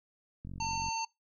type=click train; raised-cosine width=5 ms; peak=-31 dBFS; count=21; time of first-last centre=0.45-0.886 s; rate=45.9 Hz
type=harmonic tone; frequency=903 Hz; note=A5; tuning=45 cents sharp; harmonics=1 / 3 / 5 / 7; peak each=-33 / -41 / -41 / -41 dBFS; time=0.6-1.05 s; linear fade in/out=5 ms
effects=noise-tail reverb RT60 0.2 s tail -24 dB re dry